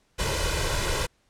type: noise with comb filter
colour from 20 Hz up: pink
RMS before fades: -26 dBFS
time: 0.18-1.07 s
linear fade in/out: 20 ms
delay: 2 ms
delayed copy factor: +0.7
effects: pink hiss -67 dBFS RMS until 1.29 s + low-pass 9000 Hz 12 dB/octave